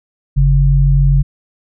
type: tone pair together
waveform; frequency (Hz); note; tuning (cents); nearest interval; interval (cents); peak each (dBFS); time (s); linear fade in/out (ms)
sine; 46.25 / 138.59; F#1 / C#3; 0 / 0; octave + perfect fifth; 1900; -10; 0.36-1.23; 20
effects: none